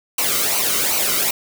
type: noise with flanger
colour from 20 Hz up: white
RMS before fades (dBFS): -19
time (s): 0.18-1.31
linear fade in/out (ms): 5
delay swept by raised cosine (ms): 0.57 to 1.21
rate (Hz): 2.6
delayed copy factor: -0.65
effects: none